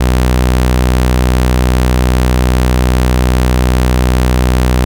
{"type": "tone", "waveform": "sawtooth", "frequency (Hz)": 62.5, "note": "B1", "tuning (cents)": 21, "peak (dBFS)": -4, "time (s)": [0, 4.85], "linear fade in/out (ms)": 10, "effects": []}